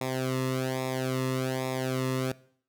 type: tone with flanger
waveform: sawtooth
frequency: 130 Hz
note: C3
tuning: 11 cents flat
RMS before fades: -30 dBFS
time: 0.01-2.32 s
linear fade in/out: 2 ms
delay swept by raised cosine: 0.66 to 1.32 ms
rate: 1.2 Hz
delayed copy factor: -0.85
effects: noise-tail reverb RT60 0.6 s tail -21 dB re dry